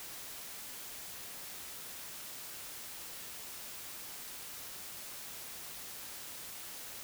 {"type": "silence", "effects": ["white hiss -46 dBFS RMS until 7.03 s"]}